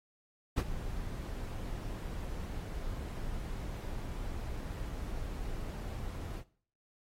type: noise with ADSR envelope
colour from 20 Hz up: brown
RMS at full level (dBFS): -25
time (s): 0.56-6.44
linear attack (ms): 22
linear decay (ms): 47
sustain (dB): -14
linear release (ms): 61
effects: noise-tail reverb RT60 0.5 s tail -19 dB re dry + AAC 48 kbps